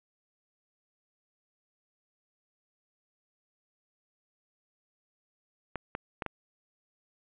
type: clicks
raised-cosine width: 0.5 ms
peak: -18 dBFS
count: 4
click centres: 5.757 / 5.951 / 6.222 / 6.263 s
effects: resampled to 8000 Hz + 10-bit